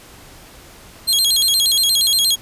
sawtooth tone with vibrato, 3714 Hz, A#7, 7 cents flat, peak -10 dBFS, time 1.07-2.36 s, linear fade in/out 20 ms, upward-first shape square, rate 8.5 Hz, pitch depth 200 cents each way, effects pink hiss -42 dBFS RMS until 2.41 s + resampled to 32000 Hz

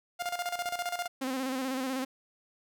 sawtooth tone with tremolo, 704 Hz, F5, 14 cents sharp, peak -26 dBFS, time 0.19-1.08 s, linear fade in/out 20 ms, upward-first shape square, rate 15 Hz, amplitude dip 70%
sawtooth tone with vibrato, 261.6 Hz, C4, in tune, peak -27 dBFS, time 1.21-2.05 s, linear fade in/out 10 ms, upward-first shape square, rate 16 Hz, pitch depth 42 cents each way
effects none

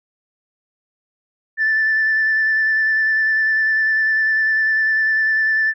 sine tone with vibrato, 1760 Hz, A6, in tune, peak -13 dBFS, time 1.57-5.74 s, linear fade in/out 50 ms, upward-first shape triangle, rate 10 Hz, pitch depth 18 cents each way, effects tanh soft clip ceiling -10 dBFS

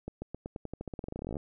accelerating click train, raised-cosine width 2 ms, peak -24 dBFS, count 25, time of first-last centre 0.08-1.368 s, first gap 140 ms, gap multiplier 0.9, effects none

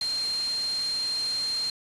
sine tone in noise, 4187 Hz, C8, in tune, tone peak -26 dBFS, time 0.01-1.7 s, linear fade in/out 2 ms, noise white, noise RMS -38 dBFS, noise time 0.01-1.7 s, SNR +9 dB, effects resampled to 24000 Hz

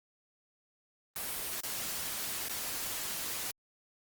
white noise with dropouts, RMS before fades -37 dBFS, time 1.16-3.51 s, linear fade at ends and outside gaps 1 ms, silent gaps 1.606-1.634 / 2.485-2.495 s, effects Opus 32 kbps

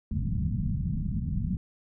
white low-pass noise, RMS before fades -29 dBFS, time 0.11-1.57 s, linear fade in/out 2 ms, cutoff 210 Hz, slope 48 dB/octave, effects none

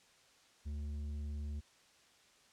square tone with low-pass filter, 73.42 Hz, D2, in tune, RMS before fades -41 dBFS, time 0.65-1.61 s, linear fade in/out 20 ms, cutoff 180 Hz, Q 0.87, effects white hiss -66 dBFS RMS until 2.52 s + low-pass 7000 Hz 12 dB/octave

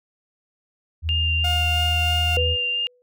sine tone with pitch glide, 81 to 82.13 Hz, E2 to E2, -30 to -6 cents, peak -21 dBFS, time 1.02-2.57 s, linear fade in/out 50 ms, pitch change +24 cents, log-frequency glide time 1.73-1.97 s
sine tone with vibrato, 2800 Hz, F7, 4 cents sharp, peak -21 dBFS, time 1.09-2.87 s, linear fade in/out 0 ms, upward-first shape sine, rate 3 Hz, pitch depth 11 cents each way
sawtooth tone with tremolo, 713 Hz, F5, 36 cents sharp, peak -22 dBFS, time 1.44-2.37 s, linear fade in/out 5 ms, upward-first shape triangle, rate 3.4 Hz, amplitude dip 25%
sine tone with exponential decay, 493.9 Hz, B4, in tune, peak -20 dBFS, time 2.37-3.02 s, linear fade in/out 0 ms, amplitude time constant 140 ms
effects none

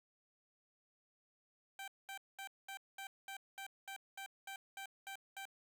15% pulse tone bursts, 781 Hz, G5, 7 cents flat, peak -39 dBFS, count 13, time 1.79-5.454 s, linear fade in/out 2 ms, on 88 ms, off 210 ms, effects none

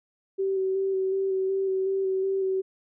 sine tone with vibrato, 383.5 Hz, G4, 38 cents flat, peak -23 dBFS, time 0.38-2.62 s, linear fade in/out 20 ms, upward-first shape square, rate 2.7 Hz, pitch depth 16 cents each way, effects none

